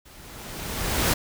pink noise with level ramp, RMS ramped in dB -49 to -20 dBFS, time 0.05-1.14 s, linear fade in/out 10 ms, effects none

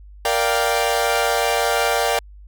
sawtooth chord, G minor seventh, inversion first, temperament equal, 466.2 / 587.3 / 698.5 / 784 Hz, Bb4 / D5 / F5 / G5, 0 / 0 / 0 / 0 cents, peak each -19 dBFS, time 0.25-2.19 s, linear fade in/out 2 ms, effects added 50 Hz sine -39 dBFS peak until 2.47 s

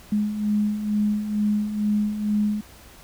sine beating tone pair, 207.7 / 209.9 Hz, G#3 / G#3, 0 / +19 cents, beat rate 2.2 Hz, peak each -28 / -21 dBFS, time 0.12-2.61 s, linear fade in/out 5 ms, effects added 60 Hz sine -52 dBFS peak until 3.03 s + pink hiss -48 dBFS RMS until 3.03 s

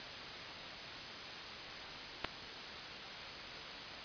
clicks, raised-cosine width 0.3 ms, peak -25 / -17 dBFS, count 2, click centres 2.244 / 2.247 s, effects white hiss -45 dBFS RMS until 4.04 s + resampled to 11025 Hz

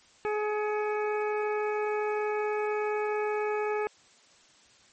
harmonic tone with a mistuned harmonic, 422.2 Hz, G#4, 29 cents sharp, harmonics 1 / 2 / 3 / 4 / 5 / 6, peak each -28 / -34 / -38 / -40 / -42 / -44 dBFS, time 0.25-3.87 s, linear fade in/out 0 ms, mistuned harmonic 5, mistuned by +95 cents, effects white hiss -59 dBFS RMS until 4.92 s + MP3 32 kbps

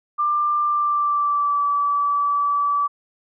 sine tone with pitch glide, 1189 to 1152.5 Hz, D6 to D6, +21 to -33 cents, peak -17 dBFS, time 0.18-2.88 s, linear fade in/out 20 ms, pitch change -54 cents, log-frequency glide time 0.62-1.65 s, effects none

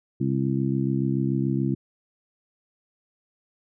harmonic tone, 67 Hz, C2, 42 cents sharp, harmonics 2 / 3 / 4 / 5, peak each -25 / -27 / -28 / -29 dBFS, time 0.2-1.75 s, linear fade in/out 10 ms, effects none

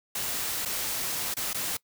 white noise with dropouts, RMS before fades -31 dBFS, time 0.15-1.77 s, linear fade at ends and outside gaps 5 ms, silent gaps 0.652-0.656 / 1.341-1.367 / 1.532-1.544 s, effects noise-tail reverb RT60 0.1 s tail -22 dB re dry

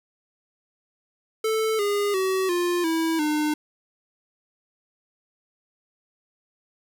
square tone with pitch steps, 440 / 408.2 / 378.6 / 351.3 / 325.8 / 302.3 Hz, A4 / G#4 / F#4 / F4 / E4 / D#4, 0 / -30 / +40 / +10 / -20 / -50 cents, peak -22 dBFS, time 1.44-3.54 s, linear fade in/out 5 ms, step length 350 ms, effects 10-bit

